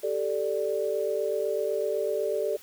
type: chord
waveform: sine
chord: G suspended second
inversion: none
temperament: equal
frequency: 392 / 440 / 587.3 Hz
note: G4 / A4 / D5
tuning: 0 / 0 / 0 cents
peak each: -31 / -29 / -29 dBFS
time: 0.03-2.57 s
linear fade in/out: 10 ms
effects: white hiss -51 dBFS RMS until 2.62 s